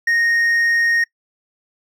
sine tone with hard clipping, 1859 Hz, A#6, 5 cents flat, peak -15 dBFS, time 0.07-1.04 s, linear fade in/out 5 ms, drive 3 dB, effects noise-tail reverb RT60 0.1 s tail -23 dB re dry

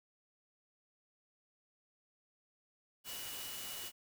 sine tone in noise, 2932 Hz, F#7, 16 cents flat, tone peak -49 dBFS, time 3.04-3.92 s, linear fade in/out 50 ms, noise white, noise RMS -45 dBFS, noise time 3.04-3.92 s, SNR -7 dB, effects none

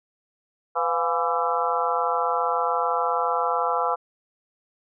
harmonic tone with a mistuned harmonic, 167.1 Hz, E3, 24 cents sharp, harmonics 3 / 4 / 5 / 6 / 7 / 8, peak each -28 / -28 / -28 / -28 / -28 / -28 dBFS, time 0.75-3.96 s, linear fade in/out 20 ms, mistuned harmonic 4, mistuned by +80 cents, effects none

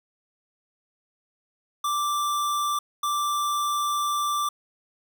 square tone pair in turn, 1174.7 / 1174.7 Hz, D6 / D6, 0 / 0 cents, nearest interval unison, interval 0 cents, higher neither, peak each -24 dBFS, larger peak neither, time 1.84-2.79 / 3.03-4.49 s, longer second, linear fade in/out 5 ms, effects 11-bit

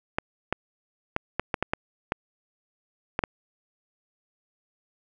clicks, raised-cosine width 0.5 ms, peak -9 dBFS, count 10, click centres 0.185 / 0.526 / 1.164 / 1.396 / 1.542 / 1.626 / 1.735 / 2.121 / 3.191 / 3.238 s, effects none

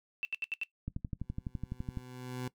sine tone bursts, 2667 Hz, E7, 20 cents sharp, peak -31 dBFS, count 5, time 0.23-0.634 s, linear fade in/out 0 ms, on 20 ms, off 76 ms
click train, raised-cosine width 5 ms, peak -24 dBFS, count 14, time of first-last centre 0.88-1.972 s, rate 11.9 Hz
20% pulse tone with exponential growth, 126.1 Hz, B2, 36 cents sharp, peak -30 dBFS, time 1.19-2.48 s, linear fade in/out 5 ms, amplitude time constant 280 ms
effects noise-tail reverb RT60 0.1 s tail -18 dB re dry

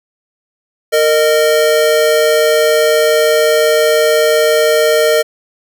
square tone pair together, 460 / 615.7 Hz, A#4 / D#5, -23 / -18 cents, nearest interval perfect fourth, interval 505 cents, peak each -12 dBFS, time 0.92-5.23 s, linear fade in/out 20 ms, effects none

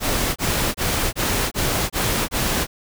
pink noise bursts, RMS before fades -21 dBFS, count 7, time 0-2.67 s, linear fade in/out 50 ms, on 360 ms, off 25 ms, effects none

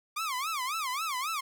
sawtooth tone with vibrato, 1150 Hz, D6, 37 cents flat, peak -27 dBFS, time 0.16-1.41 s, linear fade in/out 10 ms, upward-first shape sine, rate 3.7 Hz, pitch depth 250 cents each way, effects none

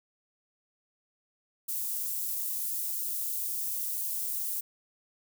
white high-pass noise, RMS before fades -33 dBFS, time 1.68-4.61 s, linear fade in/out 10 ms, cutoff 11000 Hz, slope 12 dB/octave, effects none

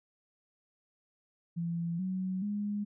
sine tone with pitch steps, 169.3 / 186.77 / 206 Hz, E3 / F#3 / G#3, +46 / +17 / -14 cents, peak -31 dBFS, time 1.56-2.85 s, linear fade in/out 20 ms, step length 430 ms, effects none

